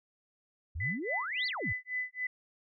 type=exponential two-way sweep; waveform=sine; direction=up then down; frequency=69.3 to 4813 to 73.8 Hz; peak=-34 dBFS; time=0.75-1.73 s; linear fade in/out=10 ms; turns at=1.47 s
type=tone with tremolo; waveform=sine; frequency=2004 Hz; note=B6; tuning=25 cents sharp; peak=-30 dBFS; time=0.8-2.27 s; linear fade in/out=5 ms; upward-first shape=sine; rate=3.6 Hz; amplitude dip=100%
effects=none